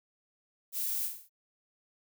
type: noise with echo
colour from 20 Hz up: violet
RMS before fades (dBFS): -34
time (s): 0.72-1.1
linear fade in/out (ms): 50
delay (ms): 49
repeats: 4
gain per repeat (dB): -6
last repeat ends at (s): 1.296
effects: none